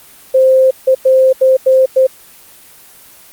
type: tone bursts at uneven times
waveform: sine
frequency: 523.3 Hz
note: C5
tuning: in tune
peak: -5 dBFS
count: 6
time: 0.34-0.71 / 0.87-0.95 / 1.05-1.33 / 1.41-1.57 / 1.66-1.86 / 1.96-2.07 s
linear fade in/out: 10 ms
effects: white hiss -40 dBFS RMS until 3.32 s + Opus 24 kbps